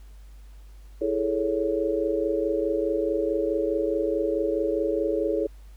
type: chord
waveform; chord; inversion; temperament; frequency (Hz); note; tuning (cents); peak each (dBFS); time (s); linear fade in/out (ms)
sine; A major seventh; second; equal with one note detuned; 329.6 / 415.3 / 440 / 556; E4 / G#4 / A4 / C#5; 0 / 0 / 0 / +5; -28; 1.01-5.47; 10
effects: added 50 Hz sine -43 dBFS peak until 5.76 s + pink hiss -61 dBFS RMS until 5.76 s